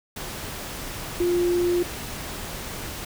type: tone in noise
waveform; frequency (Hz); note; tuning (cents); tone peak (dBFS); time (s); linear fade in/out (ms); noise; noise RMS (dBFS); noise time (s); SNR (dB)
sine; 351.2; F4; +10; -19; 1.2-1.83; 5; pink; -34; 0.16-3.05; +12
effects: none